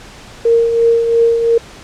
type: tone with tremolo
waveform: sine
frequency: 463.1 Hz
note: A#4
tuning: 11 cents flat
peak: -6 dBFS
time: 0.45-1.58 s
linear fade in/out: 5 ms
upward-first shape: triangle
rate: 2.9 Hz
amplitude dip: 55%
effects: pink hiss -36 dBFS RMS until 1.83 s + low-pass 7000 Hz 12 dB/octave